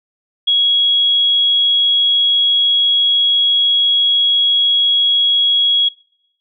sine tone, 3322 Hz, G#7, in tune, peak -10 dBFS, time 0.47-5.89 s, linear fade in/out 10 ms, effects noise-tail reverb RT60 0.8 s tail -23 dB re dry

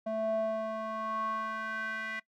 square tone with band-pass filter sweep, 220 Hz, A3, in tune, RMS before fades -34 dBFS, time 0.06-2.2 s, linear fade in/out 10 ms, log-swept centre 560 to 1900 Hz, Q 4.9, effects noise-tail reverb RT60 0.1 s tail -20 dB re dry

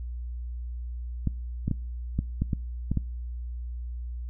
clicks, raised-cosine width 5 ms, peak -13 dBFS, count 8, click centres 1.273 / 1.68 / 1.713 / 2.19 / 2.42 / 2.532 / 2.916 / 2.973 s, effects noise-tail reverb RT60 0.5 s tail -25 dB re dry + added 60 Hz sine -32 dBFS peak until 4.29 s

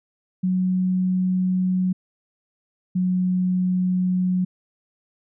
sine tone pair in turn, 184.4 / 182.91 Hz, F#3 / F#3, -6 / -20 cents, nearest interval unison, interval 14 cents, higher first, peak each -18 dBFS, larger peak neither, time 0.43-1.93 / 2.95-4.45 s, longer neither, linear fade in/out 10 ms, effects none

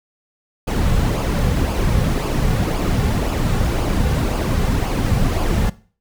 brown noise with flanger, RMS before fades -18 dBFS, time 0.67-5.7 s, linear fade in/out 10 ms, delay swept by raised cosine 0.51 to 3.21 ms, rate 1.9 Hz, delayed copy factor -0.5, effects noise-tail reverb RT60 0.4 s tail -19 dB re dry

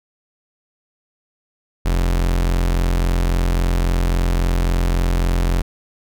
40% pulse tone, 43.65 Hz, F1, in tune, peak -14 dBFS, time 1.85-5.62 s, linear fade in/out 10 ms, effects none

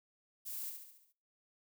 violet noise with echo, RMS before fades -43 dBFS, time 0.45-0.71 s, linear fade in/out 20 ms, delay 70 ms, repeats 6, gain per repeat -5 dB, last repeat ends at 1.13 s, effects noise-tail reverb RT60 0.5 s tail -23 dB re dry

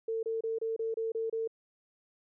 sine tone bursts, 450 Hz, A4, 39 cents sharp, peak -30 dBFS, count 8, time 0.08-1.476 s, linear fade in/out 5 ms, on 150 ms, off 28 ms, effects none

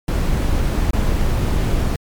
brown noise with dropouts, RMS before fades -17 dBFS, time 0.08-1.96 s, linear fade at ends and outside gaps 2 ms, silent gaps 0.908-0.932 s, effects MP3 96 kbps

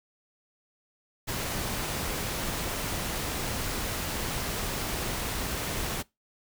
pink noise, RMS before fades -32 dBFS, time 1.27-6.03 s, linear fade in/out 20 ms, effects noise-tail reverb RT60 0.2 s tail -22 dB re dry

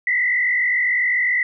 sine tone with frequency modulation, 1991 Hz, B6, 14 cents sharp, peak -16 dBFS, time 0.07-1.43 s, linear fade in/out 2 ms, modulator 47.5 Hz, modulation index 1.4, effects none

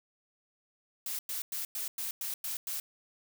blue noise bursts, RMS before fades -36 dBFS, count 8, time 1.06-2.8 s, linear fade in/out 2 ms, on 130 ms, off 100 ms, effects none

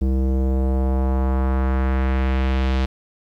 square tone with low-pass filter sweep, 65.5 Hz, C2, 2 cents sharp, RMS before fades -19 dBFS, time 0.01-2.86 s, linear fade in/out 10 ms, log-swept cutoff 340 to 3900 Hz, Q 1.3, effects 9-bit

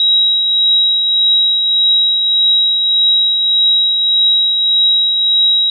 sine tone with tremolo, 3839 Hz, B7, 50 cents flat, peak -7 dBFS, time 0-5.7 s, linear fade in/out 2 ms, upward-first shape triangle, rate 1.7 Hz, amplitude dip 40%, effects none

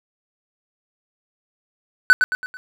triangle tone with echo, 1506 Hz, F#6, 30 cents sharp, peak -4 dBFS, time 2.1-2.13 s, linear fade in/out 0 ms, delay 110 ms, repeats 4, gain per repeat -7 dB, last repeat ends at 2.57 s, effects none

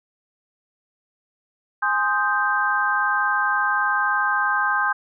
sine chord, Ab major seventh, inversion none, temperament equal, 830.6 / 1046.5 / 1244.5 / 1568 Hz, Ab5 / C6 / Eb6 / G6, 0 / 0 / 0 / 0 cents, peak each -26 / -25 / -25 / -21 dBFS, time 1.82-4.93 s, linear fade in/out 10 ms, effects none

